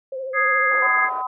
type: tone with vibrato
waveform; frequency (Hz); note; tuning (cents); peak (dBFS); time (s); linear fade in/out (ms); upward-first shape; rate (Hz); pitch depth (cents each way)
sine; 526; C5; +9; -26; 0.12-0.87; 5; triangle; 14; 57
type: chord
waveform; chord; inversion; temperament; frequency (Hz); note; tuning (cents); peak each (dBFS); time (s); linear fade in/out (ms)
sine; Ab major; second; equal; 1244.5 / 1661.2 / 2093; Eb6 / Ab6 / C7; 0 / 0 / 0; -21 / -20 / -21; 0.33-1.1; 50
type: band-pass noise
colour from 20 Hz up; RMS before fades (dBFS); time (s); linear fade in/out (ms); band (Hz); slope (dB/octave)
white; -37; 0.71-1.22; 5; 380 to 1200; 24
type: harmonic tone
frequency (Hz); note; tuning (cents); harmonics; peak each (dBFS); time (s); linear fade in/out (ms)
253.3; B3; +44; 3 / 4 / 5; -29 / -25 / -30; 0.82-1.27; 5
effects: none